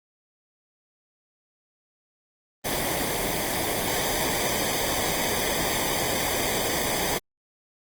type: noise with comb filter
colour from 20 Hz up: pink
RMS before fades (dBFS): -26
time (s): 2.64-7.19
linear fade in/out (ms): 20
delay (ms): 0.73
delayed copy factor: -0.7
effects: Opus 24 kbps